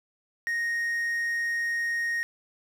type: tone with quantisation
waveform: triangle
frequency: 1864.7 Hz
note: A#6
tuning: in tune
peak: -24 dBFS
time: 0.47-2.23 s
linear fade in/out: 0 ms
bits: 9
effects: none